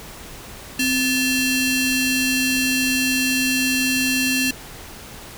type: ring-modulated tone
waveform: sawtooth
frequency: 1480 Hz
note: F#6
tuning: in tune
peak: -11 dBFS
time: 0.79-4.51 s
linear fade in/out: 5 ms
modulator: 1220 Hz
effects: pink hiss -38 dBFS RMS until 5.37 s